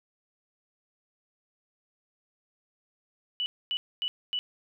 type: tone bursts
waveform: sine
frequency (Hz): 2960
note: F#7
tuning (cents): 0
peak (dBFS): -27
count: 4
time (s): 3.4-4.39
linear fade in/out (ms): 0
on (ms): 60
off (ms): 250
effects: none